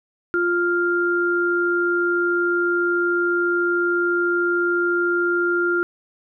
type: tone pair together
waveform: sine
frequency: 349.2 / 1396.9 Hz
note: F4 / F6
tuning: 0 / 0 cents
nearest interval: 2 octaves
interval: 2400 cents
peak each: -20 dBFS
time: 0.34-5.83 s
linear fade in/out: 0 ms
effects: none